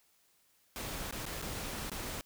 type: noise with dropouts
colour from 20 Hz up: pink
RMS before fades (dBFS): -40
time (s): 0.76-2.21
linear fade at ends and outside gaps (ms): 0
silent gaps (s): 1.11-1.125 / 1.254-1.264 / 1.417-1.424 / 1.897-1.917
effects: white hiss -70 dBFS RMS until 2.25 s